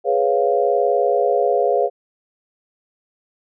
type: chord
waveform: sine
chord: C# dominant seventh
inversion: second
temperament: equal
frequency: 415.3 / 493.9 / 554.4 / 698.5 Hz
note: G#4 / B4 / C#5 / E#5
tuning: 0 / 0 / 0 / 0 cents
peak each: -20 dBFS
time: 0.04-1.9 s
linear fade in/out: 50 ms
effects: none